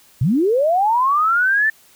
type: linear sweep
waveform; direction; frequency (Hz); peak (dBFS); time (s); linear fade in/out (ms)
sine; up; 106.2 to 1790; -13; 0.21-1.7; 5
effects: white hiss -51 dBFS RMS until 1.95 s